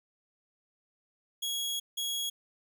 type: tone bursts at uneven times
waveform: sawtooth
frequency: 3322 Hz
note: G#7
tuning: in tune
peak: -28 dBFS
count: 2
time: 1.42-1.8 / 1.97-2.3 s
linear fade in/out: 10 ms
effects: none